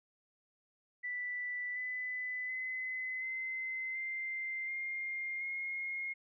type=tone with pitch steps; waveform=sine; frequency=1975.5 / 2003 / 2031 / 2059 / 2088 / 2117 / 2147 Hz; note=B6 / B6 / B6 / C7 / C7 / C7 / C7; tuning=0 / +24 / +48 / -28 / -4 / +20 / +44 cents; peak=-36 dBFS; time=1.03-6.14 s; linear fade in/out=20 ms; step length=730 ms; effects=none